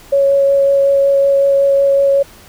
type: tone with vibrato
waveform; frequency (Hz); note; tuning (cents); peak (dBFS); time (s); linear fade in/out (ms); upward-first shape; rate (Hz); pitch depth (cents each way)
sine; 554.4; C#5; 0; -8; 0.12-2.23; 10; sine; 5.4; 8
effects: pink hiss -41 dBFS RMS until 2.48 s